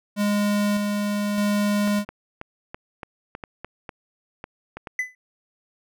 square tone with tremolo, 205.8 Hz, G#3, 16 cents flat, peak -20 dBFS, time 0.16-2.05 s, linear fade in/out 50 ms, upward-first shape square, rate 0.82 Hz, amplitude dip 30%
clicks, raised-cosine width 0.5 ms, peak -19 dBFS, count 12, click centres 1.876 / 2.09 / 2.414 / 2.745 / 3.032 / 3.351 / 3.438 / 3.646 / 3.892 / 4.441 / 4.77 / 4.872 s
triangle tone with exponential decay, 2007 Hz, B6, 27 cents sharp, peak -17 dBFS, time 4.99-5.15 s, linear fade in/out 2 ms, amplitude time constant 34 ms
effects none

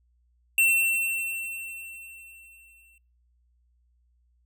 square tone with exponential decay, 2702 Hz, E7, 42 cents sharp, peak -18 dBFS, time 0.58-2.98 s, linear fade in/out 2 ms, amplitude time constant 520 ms, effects noise-tail reverb RT60 0.4 s tail -25 dB re dry + added 60 Hz sine -63 dBFS peak until 4.45 s

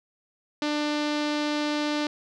sawtooth tone with low-pass filter, 297.5 Hz, D4, 22 cents sharp, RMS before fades -27 dBFS, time 0.62-2.07 s, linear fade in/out 2 ms, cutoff 4500 Hz, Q 1.9, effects none

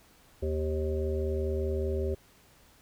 harmonic tone with a mistuned harmonic, 77.78 Hz, D#2, in tune, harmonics 1 / 3 / 5 / 7 / 8, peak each -30 / -40 / -32 / -37 / -45 dBFS, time 0.42-2.15 s, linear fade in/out 10 ms, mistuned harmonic 7, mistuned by -23 cents, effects pink hiss -60 dBFS RMS until 2.81 s

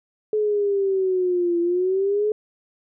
sine exponential two-way sweep, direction down then up, 430 to 340.7 to 430 Hz, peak -18 dBFS, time 0.33-2.32 s, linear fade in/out 2 ms, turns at 1.6 s, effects none

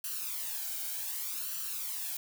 blue noise with flanger, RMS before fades -37 dBFS, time 0.04-2.17 s, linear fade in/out 2 ms, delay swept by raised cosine 0.68 to 1.33 ms, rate 0.66 Hz, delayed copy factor +0.7, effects none

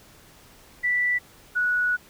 sine tone pair in turn, 1968 / 1468 Hz, B6 / F#6, -7 / -14 cents, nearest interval perfect fourth, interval 507 cents, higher first, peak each -20 dBFS, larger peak neither, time 0.83-1.19 / 1.55-1.97 s, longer second, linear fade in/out 20 ms, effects pink hiss -52 dBFS RMS until 2.09 s

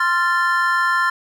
triangle chord, F major, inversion second, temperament equal with one note detuned, 1046.5 / 1380.9 / 1760 Hz, C6 / F6 / A6, 0 / -20 / 0 cents, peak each -18 dBFS, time 0-1.1 s, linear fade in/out 5 ms, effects none

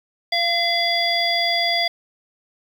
harmonic tone with a mistuned harmonic, 682 Hz, F5, 41 cents flat, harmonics 1 / 3 / 5 / 7, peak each -23 / -23 / -23 / -23 dBFS, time 0.32-1.88 s, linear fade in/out 5 ms, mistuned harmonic 1, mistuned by +18 cents, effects 7-bit

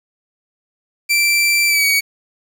sawtooth tone with pitch glide, 2344 to 2255 Hz, D7 to C#7, -4 to +29 cents, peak -9 dBFS, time 1.09-2.01 s, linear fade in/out 20 ms, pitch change -67 cents, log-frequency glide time 1.67-1.86 s, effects 7-bit

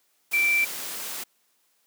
sine tone in noise, 2343 Hz, D7, 5 cents flat, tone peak -19 dBFS, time 0.33-0.65 s, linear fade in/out 10 ms, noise white, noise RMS -34 dBFS, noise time 0.31-1.24 s, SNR +12 dB, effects white hiss -68 dBFS RMS until 1.86 s + high-pass 200 Hz 12 dB/octave

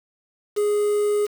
triangle tone with quantisation, 415.3 Hz, G#4, in tune, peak -16 dBFS, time 0.56-1.27 s, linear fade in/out 20 ms, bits 6, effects none

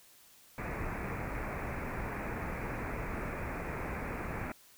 pink low-pass noise, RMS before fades -38 dBFS, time 0.58-4.52 s, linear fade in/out 0 ms, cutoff 2500 Hz, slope 96 dB/octave, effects white hiss -60 dBFS RMS until 4.77 s

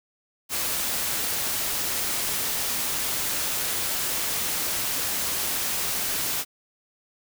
white noise, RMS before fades -27 dBFS, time 0.49-6.45 s, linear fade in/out 50 ms, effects none

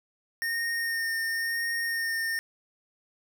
square tone with vibrato, 1835 Hz, A#6, 28 cents flat, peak -28 dBFS, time 0.42-2.39 s, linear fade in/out 0 ms, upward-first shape sine, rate 0.96 Hz, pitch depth 15 cents each way, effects none

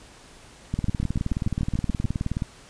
two click trains, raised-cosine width 5 ms, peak -13 / -13 dBFS, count 32 / 10, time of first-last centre 0.79-2.422 / 0.74-2.044 s, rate 19 / 6.9 Hz, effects pink hiss -49 dBFS RMS until 2.69 s + resampled to 22050 Hz

